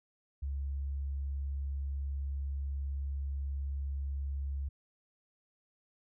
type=tone; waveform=sine; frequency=69.3 Hz; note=C#2; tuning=in tune; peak=-33 dBFS; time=0.42-4.69 s; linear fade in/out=10 ms; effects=none